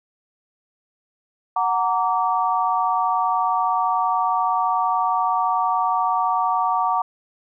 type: chord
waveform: sine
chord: Gb augmented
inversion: none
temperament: just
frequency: 740 / 925 / 1156.2 Hz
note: Gb5 / Bb5 / D6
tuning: 0 / -14 / -27 cents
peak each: -22 dBFS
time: 1.56-7.02 s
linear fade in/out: 5 ms
effects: none